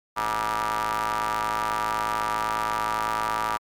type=ring-modulated tone; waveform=sawtooth; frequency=110.1 Hz; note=A2; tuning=2 cents sharp; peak=-17 dBFS; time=0.16-3.58 s; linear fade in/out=20 ms; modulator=1070 Hz; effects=MP3 96 kbps